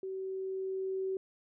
sine tone with level ramp, 380.9 Hz, G4, 50 cents flat, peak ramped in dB -36 to -31 dBFS, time 0.03-1.17 s, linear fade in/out 2 ms, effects none

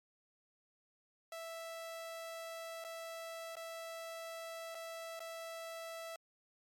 sawtooth tone with dropouts, 659.3 Hz, E5, in tune, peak -40 dBFS, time 1.32-6.16 s, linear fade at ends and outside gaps 2 ms, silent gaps 2.841-2.847 / 3.555-3.567 / 4.747-4.751 / 5.194-5.203 s, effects MP3 64 kbps

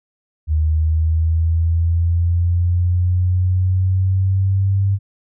sine linear sweep, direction up, 77.1 to 98.8 Hz, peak -13 dBFS, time 0.47-4.99 s, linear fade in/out 50 ms, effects none

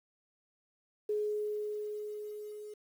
sine tone with level ramp, 420.9 Hz, G#4, 23 cents sharp, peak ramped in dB -29 to -43 dBFS, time 1.09-2.74 s, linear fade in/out 5 ms, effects 10-bit

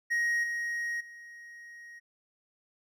triangle tone with level steps, 1882 Hz, A#6, 16 cents sharp, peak -24 / -29 / -44 dBFS, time 0.1-2 s, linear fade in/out 20 ms, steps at 0.43 / 1 s, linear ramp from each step 10 ms, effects none

